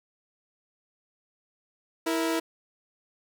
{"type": "tone pair together", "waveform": "sawtooth", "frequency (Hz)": [327.8, 467.1], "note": ["E4", "A#4"], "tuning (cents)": [-10, 3], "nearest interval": "tritone", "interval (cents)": 613, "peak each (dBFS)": [-22, -28], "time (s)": [2.06, 2.4], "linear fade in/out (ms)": 10, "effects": []}